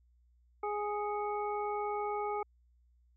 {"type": "harmonic tone with a mistuned harmonic", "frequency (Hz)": 415.3, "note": "G#4", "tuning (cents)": 0, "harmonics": [1, 2, 3, 5], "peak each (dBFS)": [-36, -36, -40, -49], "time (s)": [0.63, 2.43], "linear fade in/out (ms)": 5, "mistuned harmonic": 5, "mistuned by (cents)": 110, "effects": ["added 60 Hz sine -64 dBFS peak until 3.16 s"]}